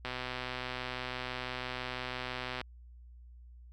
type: click train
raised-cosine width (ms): 0.3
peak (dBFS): -21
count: 324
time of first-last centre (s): 0.05-2.613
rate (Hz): 126
effects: added 60 Hz sine -50 dBFS peak until 3.72 s